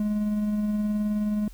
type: tone with tremolo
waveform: triangle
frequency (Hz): 210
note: G#3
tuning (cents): +19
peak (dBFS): -20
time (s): 0-1.48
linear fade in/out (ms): 2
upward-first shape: sine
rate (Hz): 19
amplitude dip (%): 25
effects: added 41 Hz sine -42 dBFS peak until 1.53 s + white hiss -57 dBFS RMS until 1.53 s

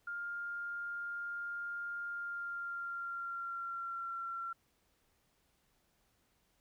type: tone with pitch glide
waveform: sine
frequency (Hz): 1405 to 1363.4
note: F6 to F6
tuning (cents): +10 to -42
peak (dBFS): -38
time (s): 0.07-4.53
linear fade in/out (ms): 5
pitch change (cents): -52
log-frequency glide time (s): 2.06-4.17
effects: pink hiss -75 dBFS RMS until 6.6 s

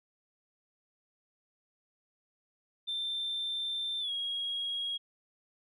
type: tone with pitch glide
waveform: sine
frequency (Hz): 3569 to 3292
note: A7 to G#7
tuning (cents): +24 to -16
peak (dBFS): -31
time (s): 2.87-4.98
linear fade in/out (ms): 20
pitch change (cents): -140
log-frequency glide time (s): 4-4.11
effects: tanh soft clip ceiling -28 dBFS

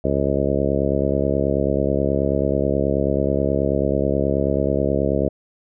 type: harmonic tone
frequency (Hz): 69.3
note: C#2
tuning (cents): 0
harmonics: 1 / 2 / 3 / 4 / 5 / 6 / 7 / 8 / 9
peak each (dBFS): -26 / -26 / -26 / -26 / -26 / -26 / -26 / -26 / -26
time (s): 0.04-5.29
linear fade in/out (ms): 5
effects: none

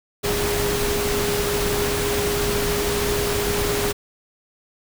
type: tone in noise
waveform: sine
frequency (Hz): 409.8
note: G#4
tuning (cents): -23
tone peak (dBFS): -23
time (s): 0.23-3.93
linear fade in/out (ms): 20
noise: pink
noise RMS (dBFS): -24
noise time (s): 0.23-3.93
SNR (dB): -2
effects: none

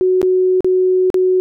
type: tone with dropouts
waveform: sine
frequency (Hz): 370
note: F#4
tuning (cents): 0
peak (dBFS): -10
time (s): 0.01-1.4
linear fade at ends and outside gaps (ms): 0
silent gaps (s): 0.216-0.229 / 0.606-0.645 / 1.102-1.143
effects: none

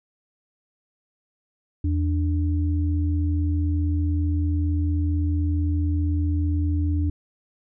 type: tone pair together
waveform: sine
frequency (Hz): 82.26 / 293.7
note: E2 / D4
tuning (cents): -3 / 0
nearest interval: octave + minor seventh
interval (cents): 2203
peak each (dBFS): -20 / -28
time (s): 1.84-7.1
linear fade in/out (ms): 5
effects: none

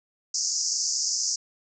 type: band-pass noise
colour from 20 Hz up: pink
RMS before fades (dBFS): -27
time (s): 0.34-1.36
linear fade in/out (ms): 5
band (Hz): 4900 to 7100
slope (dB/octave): 96
effects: none

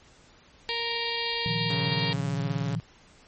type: harmonic tone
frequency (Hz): 466.2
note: A#4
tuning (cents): 0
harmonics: 1 / 2 / 4 / 5 / 6 / 7 / 8 / 9 / 10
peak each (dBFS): -36 / -36 / -36 / -36 / -36 / -36 / -36 / -36 / -36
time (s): 0.69-2.13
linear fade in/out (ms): 0
type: chord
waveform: sine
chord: Bb suspended fourth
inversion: none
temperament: equal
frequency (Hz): 116.54 / 155.56 / 174.61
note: Bb2 / Eb3 / F3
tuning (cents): 0 / 0 / 0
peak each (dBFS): -32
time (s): 1.46-2.8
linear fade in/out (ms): 0
type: tone with vibrato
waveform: sawtooth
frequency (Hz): 138.6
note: C#3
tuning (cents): 0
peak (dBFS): -27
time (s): 1.7-2.75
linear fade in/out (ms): 0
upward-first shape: sine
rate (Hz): 15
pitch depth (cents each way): 29
effects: pink hiss -56 dBFS RMS until 3.27 s + MP3 32 kbps

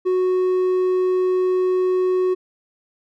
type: tone with hard clipping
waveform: sine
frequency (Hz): 368.6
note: F#4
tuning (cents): -7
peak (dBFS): -17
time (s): 0.05-2.35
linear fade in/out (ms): 20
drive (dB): 3
effects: none

